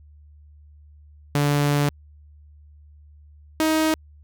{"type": "tone pair in turn", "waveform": "sawtooth", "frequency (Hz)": [144.9, 315.1], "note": ["D3", "D#4"], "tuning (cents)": [-23, 22], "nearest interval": "octave + minor second", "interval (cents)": 1345, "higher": "second", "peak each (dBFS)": -14, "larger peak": "neither", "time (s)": [[1.35, 1.89], [3.6, 3.94]], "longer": "first", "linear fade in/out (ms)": 0, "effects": ["added 74 Hz sine -46 dBFS peak until 4.23 s"]}